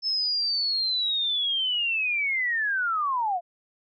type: linear sweep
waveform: sine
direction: down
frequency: 5274 to 670 Hz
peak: -23 dBFS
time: 0.02-3.41 s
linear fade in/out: 50 ms
effects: none